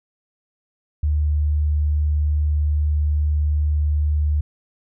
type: tone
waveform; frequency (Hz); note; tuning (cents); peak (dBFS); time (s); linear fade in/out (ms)
sine; 74.8; D2; +32; -16; 1.03-4.41; 5
effects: none